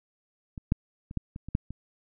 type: clicks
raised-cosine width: 5 ms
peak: -25 / -10 / -28 / -16 / -26 / -26 / -12 / -25 dBFS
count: 8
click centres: 0.578 / 0.721 / 1.111 / 1.173 / 1.361 / 1.486 / 1.551 / 1.706 s
effects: none